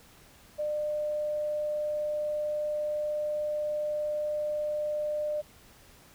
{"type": "tone", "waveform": "sine", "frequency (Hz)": 600, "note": "D5", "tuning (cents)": 37, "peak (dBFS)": -28, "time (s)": [0.58, 5.42], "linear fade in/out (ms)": 20, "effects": ["pink hiss -56 dBFS RMS until 6.14 s"]}